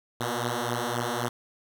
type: beating tone pair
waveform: 5% pulse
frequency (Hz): 118.4 / 122.2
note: A#2 / B2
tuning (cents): +27 / -18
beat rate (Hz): 3.8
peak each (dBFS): -19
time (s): 0.2-1.29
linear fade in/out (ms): 10
effects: none